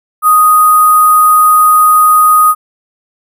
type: tone with sample-and-hold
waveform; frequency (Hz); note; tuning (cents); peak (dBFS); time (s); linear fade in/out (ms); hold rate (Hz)
sine; 1244.5; D#6; 0; -3; 0.22-2.55; 50; 11025
effects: none